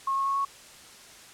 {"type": "tone with pitch steps", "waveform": "sine", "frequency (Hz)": [1084, 1091.5, 1099.1, 1106.8], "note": ["C#6", "C#6", "C#6", "C#6"], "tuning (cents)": [-39, -27, -15, -3], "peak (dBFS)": -24, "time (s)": [0.07, 0.45], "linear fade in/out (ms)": 5, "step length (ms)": 95, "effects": ["white hiss -49 dBFS RMS until 1.33 s", "low-pass 9000 Hz 12 dB/octave"]}